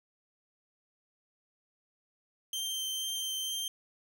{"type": "tone with vibrato", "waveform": "sawtooth", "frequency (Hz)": 3136, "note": "G7", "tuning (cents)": 0, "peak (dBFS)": -30, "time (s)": [2.53, 3.68], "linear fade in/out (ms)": 2, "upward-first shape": "sine", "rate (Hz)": 2.1, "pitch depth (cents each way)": 12, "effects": []}